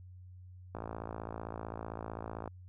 click train, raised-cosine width 1 ms, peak -26 dBFS, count 97, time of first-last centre 0.75-2.477 s, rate 55.6 Hz, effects added 91 Hz sine -49 dBFS peak until 2.68 s

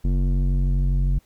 square tone with low-pass filter sweep, 46.25 Hz, F#1, in tune, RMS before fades -20 dBFS, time 0.04-1.19 s, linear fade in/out 10 ms, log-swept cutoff 240 to 140 Hz, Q 1.3, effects pink hiss -61 dBFS RMS until 1.25 s

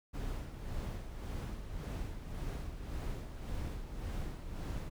brown noise with tremolo, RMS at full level -38 dBFS, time 0.13-4.9 s, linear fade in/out 20 ms, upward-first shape sine, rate 1.8 Hz, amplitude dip 55%, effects none

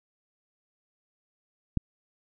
click, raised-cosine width 5 ms, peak -12 dBFS, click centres 1.773 s, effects none

